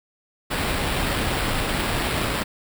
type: noise with sample-and-hold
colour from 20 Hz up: pink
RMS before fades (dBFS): -24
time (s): 0.5-2.44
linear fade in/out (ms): 20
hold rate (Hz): 6300
effects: none